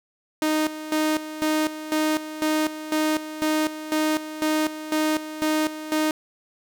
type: tone with tremolo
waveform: sawtooth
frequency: 309.5 Hz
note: D#4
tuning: 9 cents flat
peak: -16 dBFS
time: 0.42-6.11 s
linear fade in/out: 2 ms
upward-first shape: square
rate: 2 Hz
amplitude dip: 75%
effects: none